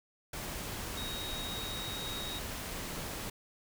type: tone in noise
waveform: sine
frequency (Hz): 3773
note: A#7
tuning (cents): +20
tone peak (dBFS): -40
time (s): 0.97-2.39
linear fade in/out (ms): 5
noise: pink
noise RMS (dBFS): -40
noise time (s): 0.33-3.3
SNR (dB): -3
effects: none